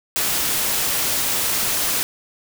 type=noise; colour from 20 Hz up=white; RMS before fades=-21 dBFS; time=0.16-2.03 s; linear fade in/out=0 ms; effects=none